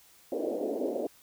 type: band-pass noise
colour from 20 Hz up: white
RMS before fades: -32 dBFS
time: 0.32-1.07 s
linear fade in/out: 2 ms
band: 250 to 620 Hz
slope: 48 dB/octave
effects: white hiss -59 dBFS RMS until 1.22 s